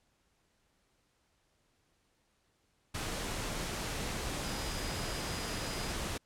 sine tone in noise, 4949 Hz, D#8, 10 cents flat, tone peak -47 dBFS, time 4.44-5.92 s, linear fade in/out 10 ms, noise pink, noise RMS -37 dBFS, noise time 2.94-6.18 s, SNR -13 dB, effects pink hiss -74 dBFS RMS until 6.25 s + low-pass 10000 Hz 12 dB/octave

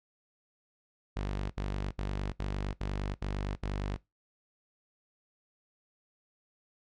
sawtooth tone bursts, 49.31 Hz, G1, 11 cents sharp, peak -28 dBFS, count 7, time 1.16-3.966 s, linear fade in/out 10 ms, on 340 ms, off 71 ms, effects noise-tail reverb RT60 0.2 s tail -20 dB re dry + low-pass 5000 Hz 12 dB/octave

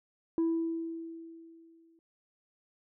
sine tone with exponential decay, 329.6 Hz, E4, in tune, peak -22 dBFS, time 0.38-1.99 s, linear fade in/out 1 ms, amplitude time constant 350 ms, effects noise-tail reverb RT60 0.1 s tail -26 dB re dry + tanh soft clip ceiling -24 dBFS

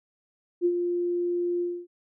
sine tone with ADSR envelope, 350.4 Hz, F4, 6 cents sharp, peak -18 dBFS, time 0.61-1.87 s, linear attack 43 ms, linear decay 62 ms, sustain -6 dB, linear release 260 ms, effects none

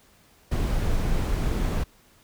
brown noise, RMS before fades -24 dBFS, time 0.51-1.84 s, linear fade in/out 10 ms, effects pink hiss -58 dBFS RMS until 2.23 s

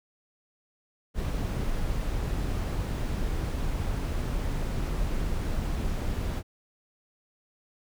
brown noise, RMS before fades -29 dBFS, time 1.14-6.43 s, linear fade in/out 50 ms, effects none

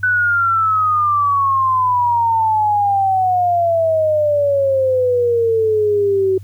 sine exponential sweep, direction down, 1502 to 375 Hz, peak -12 dBFS, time 0.03-6.38 s, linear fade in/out 5 ms, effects added 99 Hz sine -31 dBFS peak until 6.43 s + white hiss -56 dBFS RMS until 6.43 s

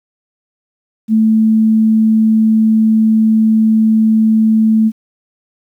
sine tone, 220 Hz, A3, in tune, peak -7 dBFS, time 1.08-4.92 s, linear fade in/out 50 ms, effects 8-bit

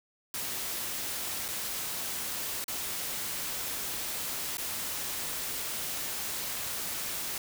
white noise with dropouts, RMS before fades -35 dBFS, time 0.34-7.38 s, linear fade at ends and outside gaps 2 ms, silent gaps 1.481-1.485 / 2.642-2.681 / 4.571-4.581 s, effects none

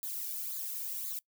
violet noise with flanger, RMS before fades -38 dBFS, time 0.03-1.19 s, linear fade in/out 0 ms, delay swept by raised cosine 0.35 to 1.55 ms, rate 1.9 Hz, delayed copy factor -0.7, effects noise-tail reverb RT60 0.1 s tail -23 dB re dry

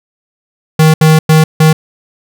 square tone bursts at uneven times, 157.2 Hz, D#3, 18 cents sharp, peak -4 dBFS, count 4, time 0.79-0.94 / 1.01-1.19 / 1.29-1.44 / 1.6-1.73 s, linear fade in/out 5 ms, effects none

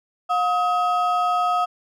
triangle ring-modulated tone, 992 Hz, B5, 7 cents sharp, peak -13 dBFS, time 0.29-1.66 s, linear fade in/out 20 ms, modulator 276 Hz, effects none

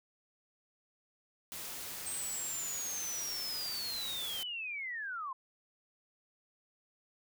white noise, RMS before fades -43 dBFS, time 1.52-4.43 s, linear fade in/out 0 ms
sine linear sweep, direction down, 8370 to 1010 Hz, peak -37 dBFS, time 2.06-5.33 s, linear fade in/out 5 ms
effects none

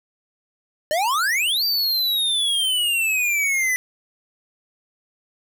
square exponential two-way sweep, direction up then down, 587.3 to 4714 to 1980 Hz, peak -19 dBFS, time 0.91-3.76 s, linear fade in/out 0 ms, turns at 1.64 s, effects 8-bit

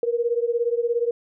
sine beating tone pair, 466.4 / 483.4 Hz, A#4 / B4, +1 / -37 cents, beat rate 17 Hz, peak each -22 / -24 dBFS, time 0.03-1.11 s, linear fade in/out 2 ms, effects none

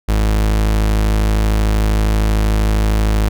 40% pulse tone, 52.9 Hz, G#1, 33 cents sharp, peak -11 dBFS, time 0.08-3.29 s, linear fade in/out 10 ms, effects none

